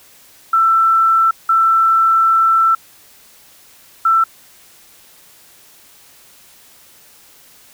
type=tone bursts at uneven times; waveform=sine; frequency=1334 Hz; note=E6; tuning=20 cents sharp; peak=-9 dBFS; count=3; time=0.53-1.31 / 1.49-2.75 / 4.05-4.24 s; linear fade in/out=5 ms; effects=white hiss -46 dBFS RMS until 7.73 s